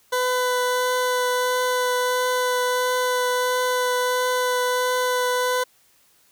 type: tone with vibrato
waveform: 20% pulse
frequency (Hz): 500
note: B4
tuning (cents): +21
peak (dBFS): -15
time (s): 0.12-5.64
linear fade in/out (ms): 10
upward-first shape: triangle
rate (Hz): 1.5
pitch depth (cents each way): 10
effects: white hiss -59 dBFS RMS until 6.31 s